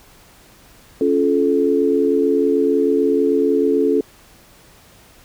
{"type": "chord", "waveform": "sine", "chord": "Db augmented", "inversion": "none", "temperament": "just", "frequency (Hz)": [277.2, 346.5, 433.1], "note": ["Db4", "F4", "A4"], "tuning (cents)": [0, -14, -27], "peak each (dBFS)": [-18, -20, -16], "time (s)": [1.01, 4.01], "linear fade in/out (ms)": 2, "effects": ["pink hiss -48 dBFS RMS until 5.24 s"]}